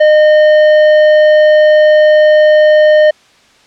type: tone with tanh clipping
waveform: sine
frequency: 611 Hz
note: D#5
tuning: 32 cents flat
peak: -5 dBFS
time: 0-3.11 s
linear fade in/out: 10 ms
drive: 10 dB
effects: white hiss -46 dBFS RMS until 3.66 s + low-pass 5000 Hz 12 dB/octave